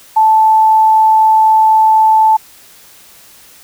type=tone; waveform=sine; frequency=876 Hz; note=A5; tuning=8 cents flat; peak=-5 dBFS; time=0.16-2.37 s; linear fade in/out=10 ms; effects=white hiss -41 dBFS RMS until 3.63 s